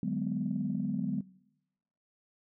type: chord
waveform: sine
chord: G# half-diminished seventh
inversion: second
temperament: just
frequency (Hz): 149.51 / 186.89 / 207.7 / 249.2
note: D3 / F#3 / G#3 / B3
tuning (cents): +31 / +18 / 0 / +16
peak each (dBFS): -38 / -33 / -34 / -35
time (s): 0.03-1.21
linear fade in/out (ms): 2
effects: noise-tail reverb RT60 0.9 s tail -22 dB re dry + tanh soft clip ceiling -20 dBFS